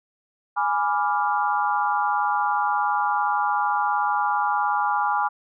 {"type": "chord", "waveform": "sine", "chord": "G# diminished seventh", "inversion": "none", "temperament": "equal", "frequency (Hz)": [830.6, 987.8, 1174.7, 1396.9], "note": ["G#5", "B5", "D6", "F6"], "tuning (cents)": [0, 0, 0, 0], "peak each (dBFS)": [-23, -26, -26, -28], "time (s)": [0.56, 5.29], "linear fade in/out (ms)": 20, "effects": []}